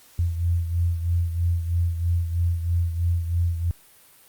sine beating tone pair, 85.1 / 88.2 Hz, F2 / F2, -44 / +18 cents, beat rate 3.1 Hz, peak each -21 / -28 dBFS, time 0.19-3.71 s, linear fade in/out 0 ms, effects white hiss -53 dBFS RMS until 4.28 s + Opus 48 kbps

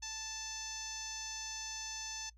10% pulse tone with low-pass filter, 880 Hz, A5, in tune, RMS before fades -43 dBFS, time 0.02-2.3 s, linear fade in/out 10 ms, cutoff 6300 Hz, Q 7, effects noise-tail reverb RT60 0.1 s tail -22 dB re dry + added 56 Hz sine -58 dBFS peak until 2.37 s

